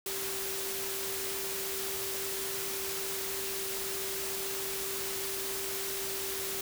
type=tone in noise; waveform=sine; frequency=389 Hz; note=G4; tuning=13 cents flat; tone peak=-40 dBFS; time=0.06-6.61 s; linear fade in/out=2 ms; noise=white; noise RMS=-36 dBFS; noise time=0.06-6.61 s; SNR=-7 dB; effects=none